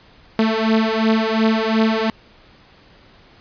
sawtooth beating tone pair, 220 / 222.8 Hz, A3 / A3, 0 / +22 cents, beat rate 2.8 Hz, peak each -14 dBFS, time 0.39-2.1 s, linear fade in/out 2 ms, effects pink hiss -49 dBFS RMS until 3.4 s + resampled to 11025 Hz

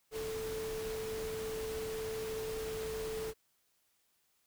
sine tone in noise, 440 Hz, A4, in tune, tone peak -37 dBFS, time 0.11-3.34 s, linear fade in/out 50 ms, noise pink, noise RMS -45 dBFS, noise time 0.11-3.34 s, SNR +5 dB, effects white hiss -75 dBFS RMS until 4.46 s

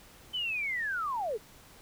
sine linear sweep, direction down, 3074 to 387.6 Hz, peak -30 dBFS, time 0.33-1.38 s, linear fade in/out 20 ms, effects pink hiss -55 dBFS RMS until 1.81 s

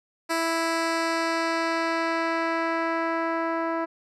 10% pulse tone with low-pass filter sweep, 329.6 Hz, E4, in tune, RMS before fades -26 dBFS, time 0.29-3.86 s, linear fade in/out 20 ms, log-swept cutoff 11000 to 1200 Hz, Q 0.76, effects none

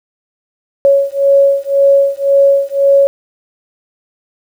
sine beating tone pair, 554.4 / 556.3 Hz, C#5 / C#5, 0 / +6 cents, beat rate 1.9 Hz, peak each -10 dBFS, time 0.85-3.07 s, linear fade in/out 0 ms, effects 7-bit

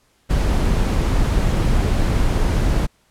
brown noise, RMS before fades -17 dBFS, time 0.29-2.87 s, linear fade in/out 20 ms, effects pink hiss -60 dBFS RMS until 3.1 s + low-pass 12000 Hz 12 dB/octave

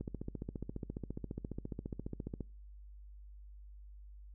click train, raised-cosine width 3 ms, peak -27 dBFS, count 36, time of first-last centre 0.01-2.407 s, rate 14.6 Hz, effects noise-tail reverb RT60 0.4 s tail -26 dB re dry + added 50 Hz sine -50 dBFS peak until 4.34 s

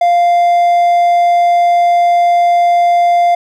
triangle tone, 697 Hz, F5, 4 cents flat, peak -5 dBFS, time 0.01-3.35 s, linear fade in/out 5 ms, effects none

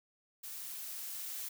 blue noise with level ramp, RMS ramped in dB -45 to -41 dBFS, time 0.43-1.49 s, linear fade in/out 10 ms, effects none

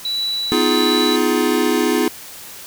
sine tone with tremolo, 3940 Hz, B7, 5 cents flat, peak -18 dBFS, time 0.05-1.16 s, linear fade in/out 2 ms, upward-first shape triangle, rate 1.4 Hz, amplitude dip 30%
square chord, F half-diminished seventh, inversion second, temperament just, 251.4 / 314.3 / 349.2 / 419.1 Hz, Cb4 / Eb4 / F4 / Ab4, +31 / +18 / 0 / +16 cents, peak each -21 dBFS, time 0.52-2.08 s, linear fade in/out 0 ms
effects white hiss -36 dBFS RMS until 2.66 s

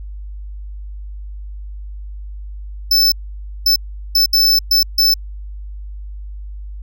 square tone bursts at uneven times, 5274 Hz, E8, in tune, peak -10 dBFS, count 6, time 2.91-3.12 / 3.66-3.76 / 4.15-4.26 / 4.33-4.59 / 4.71-4.83 / 4.98-5.14 s, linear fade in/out 5 ms, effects added 50 Hz sine -27 dBFS peak until 6.82 s

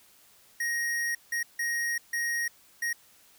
square tone bursts at uneven times, 1876 Hz, A#6, 11 cents sharp, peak -28 dBFS, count 5, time 0.6-1.15 / 1.32-1.43 / 1.59-1.98 / 2.13-2.48 / 2.82-2.93 s, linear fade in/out 5 ms, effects white hiss -59 dBFS RMS until 3.38 s

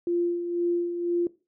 sine tone with tremolo, 346.8 Hz, F4, 12 cents flat, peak -21 dBFS, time 0.07-1.27 s, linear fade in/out 2 ms, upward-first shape sine, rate 2 Hz, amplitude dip 55%, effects noise-tail reverb RT60 0.3 s tail -19 dB re dry

